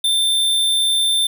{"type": "tone", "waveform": "square", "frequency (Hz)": 3569, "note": "A7", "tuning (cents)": 24, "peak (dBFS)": -15, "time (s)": [0.04, 1.27], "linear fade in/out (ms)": 5, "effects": []}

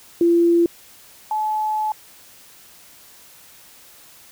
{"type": "tone pair in turn", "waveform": "sine", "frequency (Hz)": [341, 859.3], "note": ["F4", "A5"], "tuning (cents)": [-41, -41], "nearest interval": "octave + major third", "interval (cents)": 1600, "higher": "second", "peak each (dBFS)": [-12, -19], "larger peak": "first", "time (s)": [[0.21, 0.66], [1.31, 1.92]], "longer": "second", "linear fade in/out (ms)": 2, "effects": ["white hiss -47 dBFS RMS until 4.31 s"]}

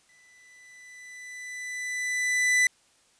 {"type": "tone with exponential growth", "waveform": "45% pulse", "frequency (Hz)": 1992, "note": "B6", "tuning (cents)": 14, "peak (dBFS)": -18, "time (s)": [0.09, 2.67], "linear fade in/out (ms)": 2, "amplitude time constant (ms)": 560, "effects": ["white hiss -63 dBFS RMS until 3.19 s", "resampled to 22050 Hz"]}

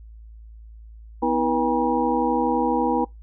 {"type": "tone cluster", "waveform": "sine", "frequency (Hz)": [249, 321.1, 482.9, 806, 957], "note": ["B3", "E4", "B4", "G5", "A#5"], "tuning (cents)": [14, -45, -39, 48, 45], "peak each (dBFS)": -25, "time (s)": [1.22, 3.05], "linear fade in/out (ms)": 10, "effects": ["noise-tail reverb RT60 0.2 s tail -25 dB re dry", "added 55 Hz sine -40 dBFS peak until 3.22 s"]}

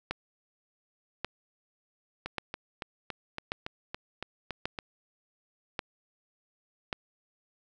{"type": "two click trains", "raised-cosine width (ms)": 0.3, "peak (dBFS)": [-19, -15], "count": [10, 7], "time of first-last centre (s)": [[2.26, 4.788], [0.11, 6.928]], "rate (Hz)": [3.56, 0.88], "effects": []}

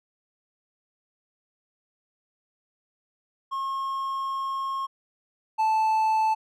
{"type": "tone pair in turn", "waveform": "triangle", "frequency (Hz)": [1080, 876.7], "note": ["C#6", "A5"], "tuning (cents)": [-45, -7], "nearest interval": "major third", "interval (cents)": 362, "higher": "first", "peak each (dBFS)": [-25, -18], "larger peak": "second", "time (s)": [[3.51, 4.87], [5.58, 6.35]], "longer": "first", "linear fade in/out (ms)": 20, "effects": []}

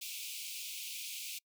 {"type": "high-pass noise", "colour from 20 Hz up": "pink", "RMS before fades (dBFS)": -43, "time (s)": [0.01, 1.39], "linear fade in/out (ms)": 10, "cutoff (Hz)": 2300, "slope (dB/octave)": 96, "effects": ["noise-tail reverb RT60 0.1 s tail -26 dB re dry"]}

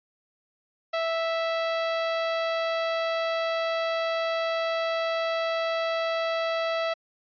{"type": "tone", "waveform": "sawtooth", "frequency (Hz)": 658, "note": "E5", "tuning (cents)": -3, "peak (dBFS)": -21, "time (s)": [0.93, 6.94], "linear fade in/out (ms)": 10, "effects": ["resampled to 11025 Hz"]}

